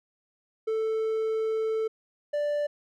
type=tone pair in turn; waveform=triangle; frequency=441.4 / 587.2 Hz; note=A4 / D5; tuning=+5 / 0 cents; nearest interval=perfect fourth; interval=495 cents; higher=second; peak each=-23 dBFS; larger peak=neither; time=0.67-1.88 / 2.33-2.67 s; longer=first; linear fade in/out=10 ms; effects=none